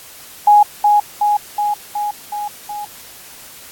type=tone with echo; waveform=sine; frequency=830.6 Hz; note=G#5; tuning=in tune; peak=-5 dBFS; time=0.47-0.63 s; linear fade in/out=5 ms; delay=370 ms; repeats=6; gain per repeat=-3 dB; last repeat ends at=2.85 s; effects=white hiss -38 dBFS RMS until 3.71 s + AAC 64 kbps